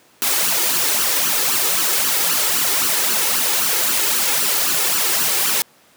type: noise with flanger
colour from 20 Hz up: white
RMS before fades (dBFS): -18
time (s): 0.22-5.62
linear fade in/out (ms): 0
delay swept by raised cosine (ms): 0.67 to 2.37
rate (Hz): 3.8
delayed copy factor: +0.65
effects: pink hiss -52 dBFS RMS until 5.96 s + high-pass 200 Hz 12 dB/octave